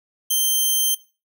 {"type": "tone", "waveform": "5% pulse", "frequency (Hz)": 3136, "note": "G7", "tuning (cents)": 0, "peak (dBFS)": -9, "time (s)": [0.3, 0.95], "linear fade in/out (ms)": 10, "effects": ["noise-tail reverb RT60 0.3 s tail -17 dB re dry"]}